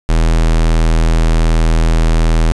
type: tone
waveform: square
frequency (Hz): 40.64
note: E1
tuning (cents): -24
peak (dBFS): -9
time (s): 0.09-2.52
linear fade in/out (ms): 0
effects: resampled to 22050 Hz + 8-bit